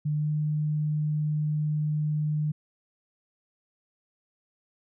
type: tone with pitch glide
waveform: sine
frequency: 150 to 151.48 Hz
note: D3 to D#3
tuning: +37 to -46 cents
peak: -24 dBFS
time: 0.05-2.52 s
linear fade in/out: 10 ms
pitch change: +17 cents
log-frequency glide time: 0.16-0.3 s
effects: none